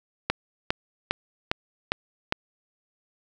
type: click train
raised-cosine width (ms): 0.3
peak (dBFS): -6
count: 6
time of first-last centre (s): 0.3-2.324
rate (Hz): 2.47
effects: none